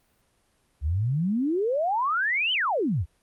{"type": "exponential two-way sweep", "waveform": "sine", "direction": "up then down", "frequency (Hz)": [67.7, 3136, 67.7], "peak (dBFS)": -22, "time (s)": [0.81, 3.06], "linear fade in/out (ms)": 50, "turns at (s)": 2.53, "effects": ["pink hiss -67 dBFS RMS until 3.22 s", "Opus 32 kbps"]}